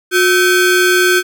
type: ring-modulated tone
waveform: 40% pulse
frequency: 950 Hz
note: A#5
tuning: 33 cents sharp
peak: -5 dBFS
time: 0.11-1.23 s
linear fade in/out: 50 ms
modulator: 588 Hz
effects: none